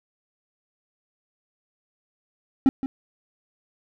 triangle tone with echo, 267.5 Hz, C4, 38 cents sharp, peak -10 dBFS, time 2.66-2.69 s, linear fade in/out 0 ms, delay 170 ms, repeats 1, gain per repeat -12 dB, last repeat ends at 2.86 s, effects none

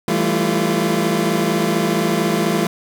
25% pulse tone cluster, 165.5 / 196.9 / 221.2 / 345.1 Hz, E3 / G3 / A3 / F4, +7 / +8 / +9 / -21 cents, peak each -18 dBFS, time 0.08-2.67 s, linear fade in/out 2 ms, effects 8-bit

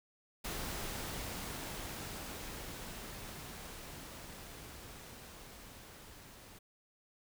pink noise with level ramp, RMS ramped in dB -40 to -55 dBFS, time 0.44-6.59 s, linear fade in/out 10 ms, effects none

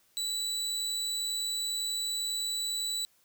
30% pulse tone, 3951 Hz, B7, in tune, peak -28 dBFS, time 0.17-3.05 s, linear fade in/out 0 ms, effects white hiss -67 dBFS RMS until 3.24 s

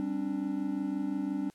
triangle chord, G suspended fourth, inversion none, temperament equal with one note detuned, 196 / 267.9 / 293.7 Hz, G3 / C4 / D4, 0 / +41 / 0 cents, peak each -34 / -33 / -31 dBFS, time 0-1.5 s, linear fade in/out 0 ms, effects white hiss -66 dBFS RMS until 1.54 s + low-pass 10000 Hz 12 dB/octave

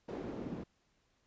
pink noise with band-pass filter sweep, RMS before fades -42 dBFS, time 0.08-0.64 s, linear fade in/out 10 ms, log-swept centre 380 to 210 Hz, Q 1.7, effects pink hiss -75 dBFS RMS until 1.26 s + resampled to 16000 Hz

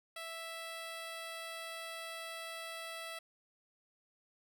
10% pulse tone, 659.3 Hz, E5, in tune, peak -34 dBFS, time 0.16-3.19 s, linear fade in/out 5 ms, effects none

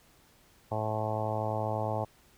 harmonic tone, 108.5 Hz, A2, 24 cents flat, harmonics 1 / 2 / 3 / 4 / 5 / 6 / 7 / 8 / 9 / 10, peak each -34 / -42 / -43 / -41 / -37 / -36 / -38 / -37 / -47 / -45 dBFS, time 0.71-2.05 s, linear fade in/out 10 ms, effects pink hiss -62 dBFS RMS until 2.37 s

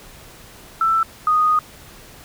sine tone pair in turn, 1328 / 1239.9 Hz, E6 / D#6, +12 / -6 cents, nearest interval minor second, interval 118 cents, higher first, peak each -14 / -13 dBFS, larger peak second, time 0.81-1.03 / 1.27-1.59 s, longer second, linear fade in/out 2 ms, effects pink hiss -43 dBFS RMS until 2.24 s

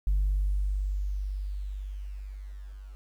sine tone with level ramp, 49 Hz, G1, in tune, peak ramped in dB -20 to -41 dBFS, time 0.07-2.95 s, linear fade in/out 0 ms, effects tanh soft clip ceiling -19 dBFS + 10-bit

